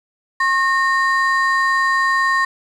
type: ring-modulated tone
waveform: triangle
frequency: 1460 Hz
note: F#6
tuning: 24 cents flat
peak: -9 dBFS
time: 0.4-2.45 s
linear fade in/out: 5 ms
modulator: 381 Hz
effects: resampled to 24000 Hz + 7-bit